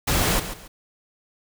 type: noise with echo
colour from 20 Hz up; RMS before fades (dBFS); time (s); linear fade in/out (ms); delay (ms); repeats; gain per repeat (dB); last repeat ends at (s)
pink; -21; 0.07-0.4; 10; 140; 2; -11; 0.68
effects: none